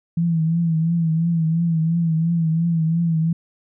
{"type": "tone with vibrato", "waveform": "sine", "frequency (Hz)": 164.81, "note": "E3", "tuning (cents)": 0, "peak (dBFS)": -16, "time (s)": [0.17, 3.33], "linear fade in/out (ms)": 5, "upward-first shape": "triangle", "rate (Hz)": 2.9, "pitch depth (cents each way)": 72, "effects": []}